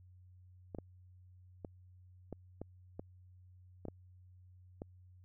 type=clicks; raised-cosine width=2 ms; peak=-29 dBFS; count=9; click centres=0.748 / 0.786 / 1.648 / 2.327 / 2.616 / 2.995 / 3.853 / 3.884 / 4.819 s; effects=added 91 Hz sine -57 dBFS peak until 5.24 s